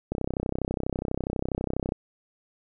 click train, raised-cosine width 2 ms, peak -14 dBFS, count 59, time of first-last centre 0.12-1.921 s, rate 32.2 Hz, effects none

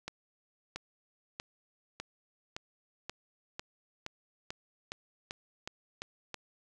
accelerating click train, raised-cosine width 0.2 ms, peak -21 dBFS, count 14, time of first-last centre 0.08-6.343 s, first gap 680 ms, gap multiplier 0.94, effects none

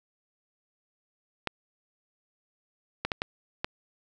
clicks, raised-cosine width 0.3 ms, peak -12 dBFS, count 5, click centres 1.473 / 3.05 / 3.118 / 3.219 / 3.645 s, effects none

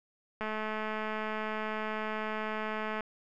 click train, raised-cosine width 0.5 ms, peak -21 dBFS, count 562, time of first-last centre 0.41-3.007 s, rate 216 Hz, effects none

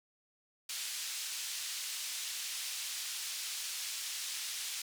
pink band-pass noise, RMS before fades -40 dBFS, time 0.69-4.82 s, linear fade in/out 5 ms, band 3400 to 10000 Hz, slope 12 dB/octave, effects none

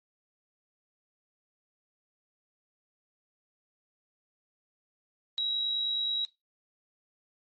sine tone with amplitude modulation, 3860 Hz, B7, 40 cents flat, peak -26 dBFS, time 5.38-6.25 s, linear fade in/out 0 ms, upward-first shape sine, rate 49.4 Hz, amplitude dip 25%, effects noise-tail reverb RT60 0.2 s tail -18 dB re dry + MP3 32 kbps

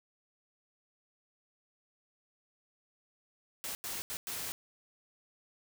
white noise bursts at uneven times, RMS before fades -39 dBFS, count 4, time 3.64-3.75 / 3.84-4.02 / 4.1-4.17 / 4.27-4.52 s, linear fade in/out 0 ms, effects none

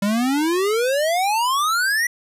square exponential sweep, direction up, 196 to 1969 Hz, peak -18 dBFS, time 0.02-2.07 s, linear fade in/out 5 ms, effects resampled to 32000 Hz

